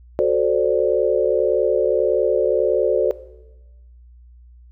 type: chord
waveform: sine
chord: D dominant seventh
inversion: first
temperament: equal with one note detuned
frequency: 370 / 440 / 523.3 / 585 Hz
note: F#4 / A4 / C5 / D5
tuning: 0 / 0 / 0 / -7 cents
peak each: -20 dBFS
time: 0.19-3.11 s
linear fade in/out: 0 ms
effects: noise-tail reverb RT60 1.0 s tail -17 dB re dry + added 60 Hz sine -43 dBFS peak until 4.71 s